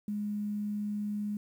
sine tone, 207.7 Hz, G#3, in tune, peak -31 dBFS, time 0.08-1.37 s, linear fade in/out 2 ms, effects 10-bit

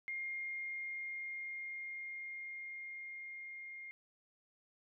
sine tone with level ramp, 2124 Hz, C7, 25 cents sharp, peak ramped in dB -38 to -46 dBFS, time 0.08-3.91 s, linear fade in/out 0 ms, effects none

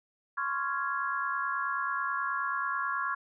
sine chord, Db major seventh, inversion third, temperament just, 1039.4 / 1108.7 / 1385.9 / 1663.1 Hz, C6 / Db6 / F6 / Ab6, -12 / 0 / -14 / +2 cents, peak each -38 / -33 / -34 / -35 dBFS, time 0.37-3.15 s, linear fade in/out 10 ms, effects none

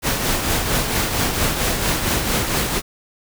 pink noise with tremolo, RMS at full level -18 dBFS, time 0.02-2.82 s, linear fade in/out 50 ms, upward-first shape triangle, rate 4.4 Hz, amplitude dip 50%, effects none

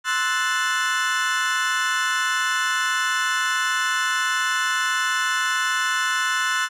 35% pulse chord, F# half-diminished seventh, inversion second, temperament equal, 1046.5 / 1318.5 / 1480 / 1760 Hz, C6 / E6 / F#6 / A6, 0 / 0 / 0 / 0 cents, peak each -26 / -26 / -22 / -24 dBFS, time 0.04-6.69 s, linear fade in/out 50 ms, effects low-pass 9000 Hz 12 dB/octave

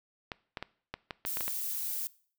clicks, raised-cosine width 0.3 ms, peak -20 dBFS, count 9, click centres 0.318 / 0.572 / 0.626 / 0.94 / 1.108 / 1.251 / 1.371 / 1.408 / 1.48 s
violet noise, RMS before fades -35 dBFS, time 1.26-2.07 s, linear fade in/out 0 ms
effects noise-tail reverb RT60 0.5 s tail -21 dB re dry

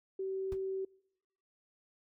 sine tone, 383.2 Hz, G4, 39 cents flat, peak -34 dBFS, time 0.19-0.85 s, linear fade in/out 5 ms
brown noise with exponential decay, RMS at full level -37 dBFS, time 0.52-0.6 s, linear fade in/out 0 ms, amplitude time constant 16 ms
effects noise-tail reverb RT60 0.9 s tail -26 dB re dry

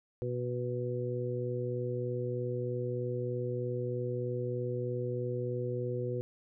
harmonic tone, 123.2 Hz, B2, 4 cents flat, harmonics 1 / 2 / 3 / 4, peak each -35 / -44 / -37 / -37 dBFS, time 0.22-6.21 s, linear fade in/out 0 ms, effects none

